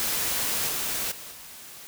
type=noise with level steps; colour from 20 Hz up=white; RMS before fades=-27 / -29 / -41 / -44 dBFS; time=0-1.87 s; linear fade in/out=0 ms; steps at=0.68 / 1.11 / 1.31 s; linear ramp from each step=10 ms; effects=none